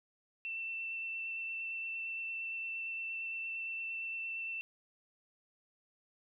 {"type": "tone with vibrato", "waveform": "sine", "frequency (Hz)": 2681, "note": "E7", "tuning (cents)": 29, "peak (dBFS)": -37, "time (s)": [0.45, 4.61], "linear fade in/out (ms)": 0, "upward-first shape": "sine", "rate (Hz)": 8.7, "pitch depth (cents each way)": 10, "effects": []}